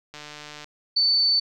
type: click train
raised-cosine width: 0.2 ms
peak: -22 dBFS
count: 76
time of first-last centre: 0.14-0.643 s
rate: 149 Hz
type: tone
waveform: sine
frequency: 4517 Hz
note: C#8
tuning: 32 cents sharp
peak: -17 dBFS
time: 0.96-1.4 s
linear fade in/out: 10 ms
effects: none